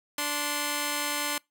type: tone pair together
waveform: 5% pulse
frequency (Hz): 291.9 / 1046.5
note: D4 / C6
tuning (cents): -10 / 0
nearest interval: octave + minor seventh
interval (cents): 2210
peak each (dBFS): -19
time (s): 0.18-1.38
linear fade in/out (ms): 2
effects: noise-tail reverb RT60 0.2 s tail -26 dB re dry